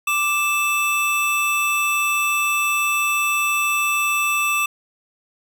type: tone pair together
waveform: square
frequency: 1174.7 / 2637 Hz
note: D6 / E7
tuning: 0 / 0 cents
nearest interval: octave + major second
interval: 1400 cents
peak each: -23 / -20 dBFS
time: 0.07-4.66 s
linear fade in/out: 5 ms
effects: 9-bit